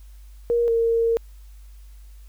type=tone pair in turn; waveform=sine; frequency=471.9 / 459.8 Hz; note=A#4 / A#4; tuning=+21 / -24 cents; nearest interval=unison; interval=45 cents; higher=first; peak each=-17 dBFS; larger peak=neither; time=0.5-0.68 / 0.68-1.17 s; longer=second; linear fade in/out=0 ms; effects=added 50 Hz sine -41 dBFS peak until 2.28 s + white hiss -60 dBFS RMS until 2.28 s